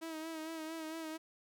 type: tone with vibrato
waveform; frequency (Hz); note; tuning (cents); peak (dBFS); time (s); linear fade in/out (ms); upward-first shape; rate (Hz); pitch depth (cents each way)
sawtooth; 320.2; D#4; +50; -37; 0.01-1.18; 20; sine; 4.4; 42
effects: none